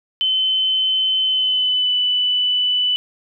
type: tone with pitch glide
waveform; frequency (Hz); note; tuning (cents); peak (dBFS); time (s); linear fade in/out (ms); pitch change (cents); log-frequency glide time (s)
sine; 3058 to 2985; G7 to F#7; -44 to +15; -15; 0.21-2.96; 0; -41; 1.24-1.94
effects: none